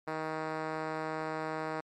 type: tone with band-pass filter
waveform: 5% pulse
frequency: 157.5 Hz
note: D#3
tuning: 21 cents sharp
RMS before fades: -36 dBFS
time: 0.07-1.81 s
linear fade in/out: 10 ms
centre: 510 Hz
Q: 0.53
effects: MP3 64 kbps